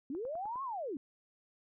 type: linear two-way sweep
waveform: sine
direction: up then down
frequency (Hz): 247.6 to 1114 to 247.6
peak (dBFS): -36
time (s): 0.1-0.97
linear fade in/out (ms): 2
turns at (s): 0.63
type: click train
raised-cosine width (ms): 1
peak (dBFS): -39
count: 5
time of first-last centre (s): 0.15-0.558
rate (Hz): 9.81
effects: none